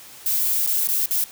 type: noise with dropouts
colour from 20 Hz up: violet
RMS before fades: -21 dBFS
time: 0.26-1.24 s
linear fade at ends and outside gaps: 1 ms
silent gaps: 0.663-0.674 / 0.873-0.887 / 1.059-1.109 s
effects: white hiss -43 dBFS RMS until 1.31 s